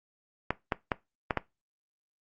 clicks, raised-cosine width 0.5 ms, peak -11 dBFS, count 5, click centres 0.506 / 0.722 / 0.918 / 1.308 / 1.373 s, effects noise-tail reverb RT60 0.2 s tail -18 dB re dry + Opus 48 kbps

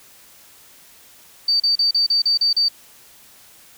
sine tone bursts, 4611 Hz, D8, 33 cents flat, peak -14 dBFS, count 8, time 1.48-2.685 s, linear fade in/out 5 ms, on 120 ms, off 35 ms, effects white hiss -48 dBFS RMS until 3.77 s

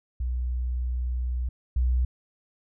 sine tone pair in turn, 61.74 / 62.17 Hz, B1 / B1, 0 / +12 cents, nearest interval unison, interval 12 cents, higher second, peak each -25 / -20 dBFS, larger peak second, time 0.2-1.49 / 1.76-2.05 s, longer first, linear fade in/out 5 ms, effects none

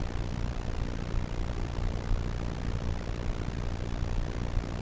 brown noise with amplitude modulation, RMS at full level -27 dBFS, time 0-4.81 s, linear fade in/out 2 ms, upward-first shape sine, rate 58.9 Hz, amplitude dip 100%, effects resampled to 16000 Hz

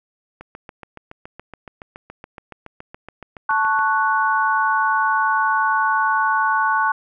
click train, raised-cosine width 0.5 ms, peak -21 dBFS, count 25, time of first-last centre 0.41-3.79 s, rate 7.1 Hz
sine chord, F# minor, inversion first, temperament equal, 880 / 1108.7 / 1480 Hz, A5 / C#6 / F#6, 0 / 0 / 0 cents, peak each -20 dBFS, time 3.49-6.92 s, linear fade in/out 5 ms
effects none

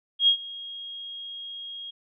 sine tone with ADSR envelope, 3268 Hz, G#7, 29 cents flat, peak -14 dBFS, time 0.19-1.91 s, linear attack 87 ms, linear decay 89 ms, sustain -21 dB, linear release 12 ms, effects none

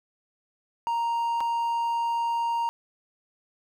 triangle tone with dropouts, 932.3 Hz, A#5, in tune, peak -22 dBFS, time 0.87-2.69 s, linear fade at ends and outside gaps 0 ms, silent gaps 1.405-1.409 s, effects none

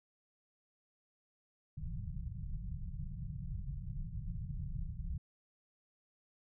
pink low-pass noise, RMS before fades -41 dBFS, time 1.77-5.18 s, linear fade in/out 5 ms, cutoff 180 Hz, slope 96 dB/octave, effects none

